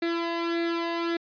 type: tone with flanger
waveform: sawtooth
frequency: 337.2 Hz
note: E4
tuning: 39 cents sharp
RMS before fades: -28 dBFS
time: 0.02-1.17 s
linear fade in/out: 5 ms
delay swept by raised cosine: 0.49 to 1.08 ms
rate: 1.7 Hz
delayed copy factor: +0.65
effects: resampled to 11025 Hz